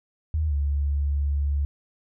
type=tone with pitch glide; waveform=sine; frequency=77.78 to 71.32 Hz; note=D#2 to C#2; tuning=0 to +50 cents; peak=-21 dBFS; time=0.34-1.65 s; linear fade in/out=0 ms; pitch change=-150 cents; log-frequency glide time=0.48-0.53 s; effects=none